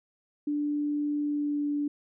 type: tone with pitch glide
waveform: sine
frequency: 293.7 to 291.2 Hz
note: D4 to D4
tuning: 0 to -15 cents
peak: -26 dBFS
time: 0.47-1.88 s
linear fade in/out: 5 ms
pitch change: -15 cents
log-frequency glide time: 1.2-1.69 s
effects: none